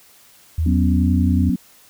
sine tone with pitch glide, 80.4 to 84.69 Hz, E2 to E2, -43 to +47 cents, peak -16 dBFS, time 0.58-1.5 s, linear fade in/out 5 ms, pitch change +90 cents, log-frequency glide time 0.79-1.17 s
sine chord, F# suspended fourth, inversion none, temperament just, 185 / 246.7 / 277.5 Hz, F#3 / B3 / C#4, 0 / -2 / +2 cents, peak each -20 / -20 / -23 dBFS, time 0.66-1.56 s, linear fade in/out 5 ms
effects white hiss -50 dBFS RMS until 1.89 s

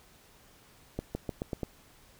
accelerating click train, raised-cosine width 2 ms, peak -19 dBFS, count 6, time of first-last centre 0.99-1.632 s, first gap 160 ms, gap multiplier 0.89, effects pink hiss -59 dBFS RMS until 2.19 s

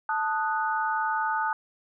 sine chord, D# diminished, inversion second, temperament equal, 880 / 1244.5 / 1480 Hz, A5 / D#6 / F#6, 0 / 0 / 0 cents, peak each -27 / -30 / -30 dBFS, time 0.09-1.53 s, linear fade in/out 2 ms, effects none

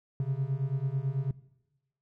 triangle beating tone pair, 130.7 / 139.8 Hz, C3 / C#3, -1 / +15 cents, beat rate 9.1 Hz, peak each -29 / -29 dBFS, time 0.2-1.31 s, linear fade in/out 2 ms, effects noise-tail reverb RT60 1.0 s tail -20 dB re dry

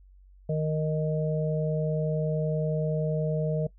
harmonic tone, 155.1 Hz, D#3, 5 cents flat, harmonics 1 / 3 / 4, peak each -26 / -31 / -32 dBFS, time 0.49-3.67 s, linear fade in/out 5 ms, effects noise-tail reverb RT60 0.1 s tail -20 dB re dry + added 47 Hz sine -51 dBFS peak until 3.78 s

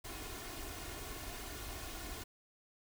pink noise with comb filter, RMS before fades -45 dBFS, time 0.04-2.24 s, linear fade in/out 10 ms, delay 2.8 ms, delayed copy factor +0.6, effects none

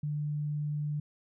sine tone, 148.5 Hz, D3, 20 cents sharp, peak -30 dBFS, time 0.03-1 s, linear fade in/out 5 ms, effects none

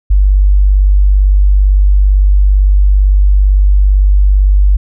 sine tone, 48.9 Hz, G1, 4 cents flat, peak -4 dBFS, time 0.1-4.77 s, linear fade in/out 10 ms, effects none

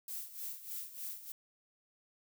violet noise with tremolo, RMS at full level -41 dBFS, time 0.08-1.32 s, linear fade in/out 2 ms, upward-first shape sine, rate 3.3 Hz, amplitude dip 75%, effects none

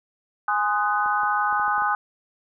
sine chord, Ab dominant seventh, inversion none, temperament just, 830.6 / 1038.3 / 1245.9 / 1495.1 Hz, Ab5 / C6 / Eb6 / Gb6, 0 / -14 / +2 / +18 cents, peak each -24 / -29 / -24 / -26 dBFS, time 0.48-1.95 s, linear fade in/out 2 ms
clicks, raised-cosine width 1 ms, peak -28 dBFS, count 7, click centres 1.061 / 1.234 / 1.527 / 1.597 / 1.68 / 1.78 / 1.821 s
effects none

